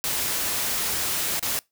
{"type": "noise with dropouts", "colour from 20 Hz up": "white", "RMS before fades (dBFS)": -26, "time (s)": [0.04, 1.59], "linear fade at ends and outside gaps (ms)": 0, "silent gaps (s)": [1.394, 1.427], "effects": ["noise-tail reverb RT60 0.2 s tail -24 dB re dry"]}